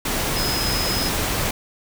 sine tone in noise, 5090 Hz, D#8, 39 cents sharp, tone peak -25 dBFS, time 0.36-1.09 s, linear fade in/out 5 ms, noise pink, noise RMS -23 dBFS, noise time 0.05-1.51 s, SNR -5 dB, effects none

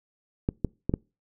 clicks, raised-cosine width 3 ms, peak -11 dBFS, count 4, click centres 0.489 / 0.647 / 0.895 / 0.939 s, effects noise-tail reverb RT60 0.3 s tail -26 dB re dry

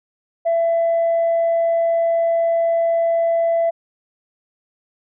sine tone, 669 Hz, E5, 25 cents sharp, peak -13 dBFS, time 0.45-3.71 s, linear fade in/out 20 ms, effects tanh soft clip ceiling -12 dBFS

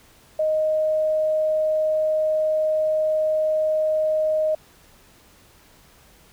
sine tone, 622.3 Hz, D#5, in tune, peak -18 dBFS, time 0.39-4.55 s, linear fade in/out 5 ms, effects pink hiss -53 dBFS RMS until 6.32 s

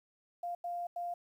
sine tone bursts at uneven times, 698.5 Hz, F5, in tune, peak -35 dBFS, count 3, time 0.43-0.55 / 0.64-0.87 / 0.96-1.14 s, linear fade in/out 5 ms, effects 11-bit

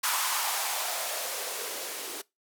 violet noise with band-pass filter sweep, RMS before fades -32 dBFS, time 0.03-2.22 s, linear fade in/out 10 ms, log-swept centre 1100 to 350 Hz, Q 3.1, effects noise-tail reverb RT60 0.2 s tail -22 dB re dry

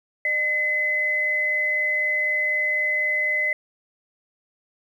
sine tone pair together, 605.3 / 2031 Hz, D#5 / B6, -48 / +48 cents, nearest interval octave + major sixth, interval 2096 cents, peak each -32 / -20 dBFS, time 0.25-3.53 s, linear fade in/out 2 ms, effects 9-bit

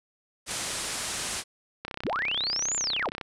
white low-pass noise, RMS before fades -33 dBFS, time 0.46-1.44 s, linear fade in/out 50 ms, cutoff 10000 Hz, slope 48 dB/octave
click train, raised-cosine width 0.3 ms, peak -18 dBFS, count 45, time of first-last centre 1.85-3.212 s, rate 32.3 Hz
sine linear two-way sweep, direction up then down, 32.7 to 7330 to 32.7 Hz, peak -26 dBFS, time 2.04-3.1 s, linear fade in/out 20 ms, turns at 2.76 s
effects none

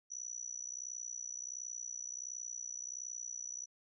sine tone with amplitude modulation, 5920 Hz, F#8, in tune, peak -37 dBFS, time 0.1-3.66 s, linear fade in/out 20 ms, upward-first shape sine, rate 61.4 Hz, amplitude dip 100%, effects none

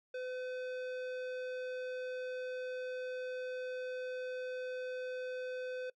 square tone, 507 Hz, B4, 45 cents sharp, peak -39 dBFS, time 0.14-5.9 s, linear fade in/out 5 ms, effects noise-tail reverb RT60 0.1 s tail -23 dB re dry + low-pass 3000 Hz 12 dB/octave

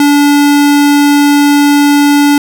square tone, 288.4 Hz, D4, 31 cents flat, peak -5 dBFS, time 0-2.38 s, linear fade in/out 2 ms, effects none

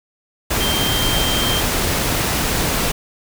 sine tone in noise, 3160 Hz, G7, 13 cents sharp, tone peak -21 dBFS, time 0.6-1.61 s, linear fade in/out 10 ms, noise pink, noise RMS -19 dBFS, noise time 0.5-2.92 s, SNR -5 dB, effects none

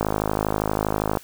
click train, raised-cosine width 1 ms, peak -7 dBFS, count 62, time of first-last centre 0.01-1.172 s, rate 52.5 Hz, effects white hiss -47 dBFS RMS until 1.23 s

